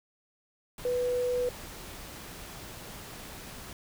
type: tone in noise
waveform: sine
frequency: 493.9 Hz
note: B4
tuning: in tune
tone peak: -26 dBFS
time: 0.85-1.49 s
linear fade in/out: 2 ms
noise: pink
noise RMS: -44 dBFS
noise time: 0.78-3.73 s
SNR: +15 dB
effects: none